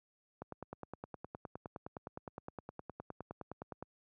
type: click train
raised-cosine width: 1 ms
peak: -29 dBFS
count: 34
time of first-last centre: 0.42-3.826 s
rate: 9.69 Hz
effects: high-pass 80 Hz 12 dB/octave